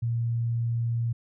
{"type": "tone", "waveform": "sine", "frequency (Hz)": 116.9, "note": "A#2", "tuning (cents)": 5, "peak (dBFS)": -24, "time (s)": [0.02, 1.13], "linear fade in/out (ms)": 10, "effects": []}